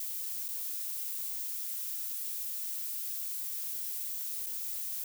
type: noise with dropouts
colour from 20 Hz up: violet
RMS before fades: -37 dBFS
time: 0-5.04 s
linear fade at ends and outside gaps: 2 ms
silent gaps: 0.482-0.487 / 4.462-4.466 s
effects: none